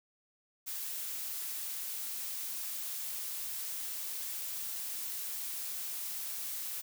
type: noise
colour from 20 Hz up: blue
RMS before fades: -39 dBFS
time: 0.66-6.82 s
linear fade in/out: 20 ms
effects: none